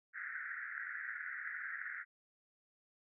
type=band-pass noise; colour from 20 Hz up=white; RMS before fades=-44 dBFS; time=0.13-2.05 s; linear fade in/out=50 ms; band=1400 to 2000 Hz; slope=96 dB/octave; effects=none